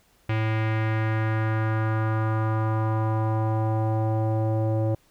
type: tone with low-pass filter sweep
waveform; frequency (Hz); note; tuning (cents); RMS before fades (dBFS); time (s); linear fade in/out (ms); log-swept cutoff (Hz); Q
square; 110; A2; 0; -24; 0.29-4.95; 5; 2400 to 580; 2.3
effects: pink hiss -62 dBFS RMS until 5.1 s